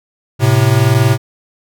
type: tone pair together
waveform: square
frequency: 110.06 / 130.81 Hz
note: A2 / C3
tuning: +1 / 0 cents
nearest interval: minor third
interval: 299 cents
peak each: -12 dBFS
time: 0.39-1.18 s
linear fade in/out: 50 ms
effects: none